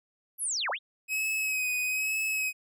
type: linear two-way sweep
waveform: sine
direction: down then up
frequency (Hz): 11950 to 493.9 to 3843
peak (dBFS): -28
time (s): 0.38-0.79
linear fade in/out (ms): 50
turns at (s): 0.7
type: tone with vibrato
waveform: 45% pulse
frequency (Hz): 2540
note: D#7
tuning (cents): +35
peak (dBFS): -27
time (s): 1.08-2.53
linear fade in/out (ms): 50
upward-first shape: sine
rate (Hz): 1.1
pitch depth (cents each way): 34
effects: none